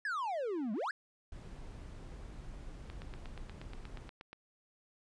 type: exponential two-way sweep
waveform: triangle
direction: down then up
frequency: 1760 to 198.8 to 1760 Hz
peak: -32 dBFS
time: 0.05-0.91 s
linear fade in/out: 2 ms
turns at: 0.73 s
type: noise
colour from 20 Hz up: brown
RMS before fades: -47 dBFS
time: 1.32-4.09 s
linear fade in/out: 2 ms
type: click train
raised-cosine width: 0.3 ms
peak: -32 dBFS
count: 13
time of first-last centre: 2.9-4.33 s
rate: 8.39 Hz
effects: resampled to 22050 Hz